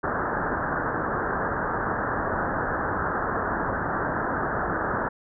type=low-pass noise; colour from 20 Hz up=white; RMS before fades=-27 dBFS; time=0.03-5.09 s; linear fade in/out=10 ms; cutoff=1700 Hz; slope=96 dB/octave; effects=none